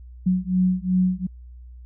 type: beating tone pair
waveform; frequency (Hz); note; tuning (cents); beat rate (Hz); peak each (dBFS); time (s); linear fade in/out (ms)
sine; 182.6 / 185.3; F#3 / F#3; -23 / +3; 2.7; -21; 0.26-1.27; 10
effects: added 61 Hz sine -39 dBFS peak until 1.85 s